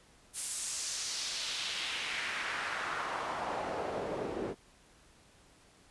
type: noise with band-pass filter sweep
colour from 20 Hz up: pink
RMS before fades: -37 dBFS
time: 0.33-4.55 s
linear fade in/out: 50 ms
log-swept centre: 10000 to 360 Hz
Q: 1.7
effects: pink hiss -62 dBFS RMS until 5.9 s + resampled to 24000 Hz